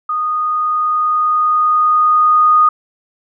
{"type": "tone with level ramp", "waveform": "sine", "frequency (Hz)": 1235, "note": "D#6", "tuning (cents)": -13, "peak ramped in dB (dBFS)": [-15, -6], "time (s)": [0.09, 2.69], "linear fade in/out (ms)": 5, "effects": []}